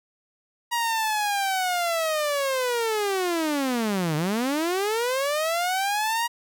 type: linear two-way sweep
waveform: sawtooth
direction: down then up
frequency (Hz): 955 to 146.83 to 955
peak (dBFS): -19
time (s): 0.71-6.28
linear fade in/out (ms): 20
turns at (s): 4.16
effects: none